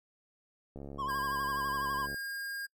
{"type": "click train", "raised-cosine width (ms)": 2, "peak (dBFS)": -31, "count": 98, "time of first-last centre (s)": [0.76, 2.144], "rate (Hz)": 70.1}
{"type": "tone with vibrato", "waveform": "triangle", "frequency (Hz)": 1056, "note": "C6", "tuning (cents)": 16, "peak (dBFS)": -31, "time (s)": [0.98, 2.07], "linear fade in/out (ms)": 20, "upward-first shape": "sine", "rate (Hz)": 12, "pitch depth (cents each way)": 83}
{"type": "tone", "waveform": "square", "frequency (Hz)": 1618, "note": "G#6", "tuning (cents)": -46, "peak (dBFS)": -37, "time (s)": [1.08, 2.67], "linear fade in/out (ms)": 20}
{"effects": ["noise-tail reverb RT60 0.1 s tail -26 dB re dry"]}